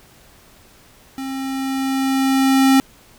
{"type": "tone with level ramp", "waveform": "square", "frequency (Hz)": 267.5, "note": "C4", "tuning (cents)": 38, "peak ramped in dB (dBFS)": [-26, -10], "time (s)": [1.18, 2.8], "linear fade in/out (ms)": 0, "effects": ["pink hiss -49 dBFS RMS until 3.18 s"]}